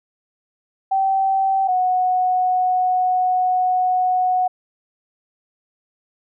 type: tone pair in turn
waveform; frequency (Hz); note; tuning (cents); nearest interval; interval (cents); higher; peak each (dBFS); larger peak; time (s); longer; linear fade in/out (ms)
sine; 773 / 735.5; G5 / F#5; -24 / -11; minor second; 87; first; -15 / -15; neither; 0.91-1.68 / 1.68-4.48; second; 10
effects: none